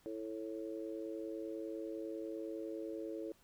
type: harmonic tone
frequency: 110 Hz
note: A2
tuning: in tune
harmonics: 3 / 4 / 5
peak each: -43 / -45 / -47 dBFS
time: 0.06-3.32 s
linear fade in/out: 0 ms
effects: pink hiss -69 dBFS RMS until 3.43 s